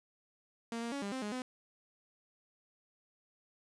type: tone with pitch steps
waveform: sawtooth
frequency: 231.3 / 233.9 / 280.4 / 200.5 / 261.2 / 208.3 / 254.2 Hz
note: A#3 / A#3 / C#4 / G3 / C4 / G#3 / C4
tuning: -13 / +6 / +20 / +39 / -3 / +5 / -50 cents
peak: -33 dBFS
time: 0.72-1.42 s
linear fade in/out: 2 ms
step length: 100 ms
effects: resampled to 22050 Hz + 10-bit